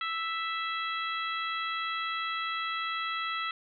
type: harmonic tone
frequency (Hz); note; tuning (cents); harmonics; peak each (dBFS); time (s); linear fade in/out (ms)
659.3; E5; 0; 2 / 3 / 4 / 5 / 6; -33 / -37 / -40 / -39 / -43; 0.01-3.51; 2
effects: none